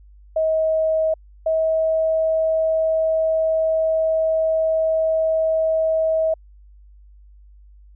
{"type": "tone pair in turn", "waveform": "sine", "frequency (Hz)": [636, 640.8], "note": ["D#5", "E5"], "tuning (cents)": [38, -49], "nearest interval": "unison", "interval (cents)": 13, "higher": "second", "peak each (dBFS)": [-16, -16], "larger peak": "neither", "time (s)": [[0.36, 1.14], [1.46, 6.34]], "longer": "second", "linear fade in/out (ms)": 5, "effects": ["added 50 Hz sine -44 dBFS peak until 7.95 s"]}